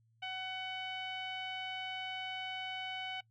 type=tone with low-pass filter; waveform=sawtooth; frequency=750 Hz; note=F#5; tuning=23 cents sharp; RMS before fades=-41 dBFS; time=0.22-3.21 s; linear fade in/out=10 ms; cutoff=2800 Hz; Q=7.5; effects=noise-tail reverb RT60 0.1 s tail -23 dB re dry + added 113 Hz sine -68 dBFS peak until 3.3 s